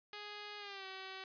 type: tone with pitch glide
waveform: 5% pulse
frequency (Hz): 415.3 to 380.8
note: G#4 to F#4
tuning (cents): 0 to +50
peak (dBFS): -34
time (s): 0.13-1.24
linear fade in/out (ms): 2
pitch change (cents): -150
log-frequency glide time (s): 0.58-0.86
effects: resampled to 11025 Hz + 12-bit